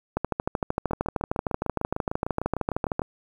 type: two click trains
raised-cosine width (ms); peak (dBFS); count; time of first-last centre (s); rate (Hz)
1; -10 / -14; 38 / 15; 0.17-2.994 / 0.91-3.018; 13.1 / 6.64
effects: 8-bit